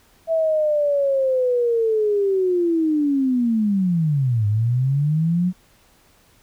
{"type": "linear two-way sweep", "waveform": "sine", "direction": "down then up", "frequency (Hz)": [659.3, 101.8, 185], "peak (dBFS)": -16, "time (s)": [0.27, 5.53], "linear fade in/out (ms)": 50, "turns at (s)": 4.47, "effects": ["pink hiss -56 dBFS RMS until 6.42 s"]}